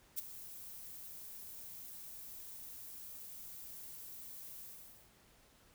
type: noise with ADSR envelope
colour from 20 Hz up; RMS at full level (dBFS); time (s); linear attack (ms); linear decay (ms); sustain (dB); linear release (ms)
violet; -36; 0.16-5.11; 25; 18; -14; 500
effects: pink hiss -66 dBFS RMS until 5.74 s